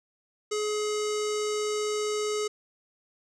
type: tone with low-pass filter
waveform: square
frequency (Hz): 422.4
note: G#4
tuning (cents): +29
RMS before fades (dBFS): -29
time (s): 0.51-2.48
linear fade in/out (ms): 10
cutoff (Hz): 7000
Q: 3.1
effects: none